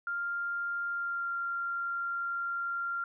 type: tone with pitch glide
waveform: sine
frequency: 1396.9 to 1385.6 Hz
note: F6 to F6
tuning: 0 to -14 cents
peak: -31 dBFS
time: 0.07-3.04 s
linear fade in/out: 2 ms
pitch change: -14 cents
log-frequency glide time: 0.89-1.31 s
effects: none